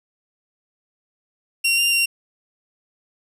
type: tone with pitch steps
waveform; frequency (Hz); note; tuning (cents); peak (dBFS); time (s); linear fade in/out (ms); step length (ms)
sawtooth; 2749 / 2786 / 2758; F7 / F7 / F7; -28 / -5 / -22; -13; 1.64-2.06; 10; 140
effects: resampled to 32000 Hz